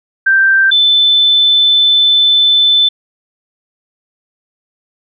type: tone pair in turn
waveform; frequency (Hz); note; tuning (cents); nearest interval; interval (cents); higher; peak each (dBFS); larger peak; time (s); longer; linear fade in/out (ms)
sine; 1568 / 3520; G6 / A7; 0 / 0; octave + major second; 1400; second; -6; neither; 0.26-0.71 / 0.71-2.89; second; 10
effects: none